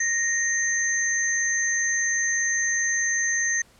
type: tone pair together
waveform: sine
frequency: 1864 / 6259 Hz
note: A#6 / G8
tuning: -1 / -4 cents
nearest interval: octave + major sixth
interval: 2097 cents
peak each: -23 / -25 dBFS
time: 0-3.62 s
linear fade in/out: 5 ms
effects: pink hiss -56 dBFS RMS until 3.79 s + low-pass 11000 Hz 12 dB/octave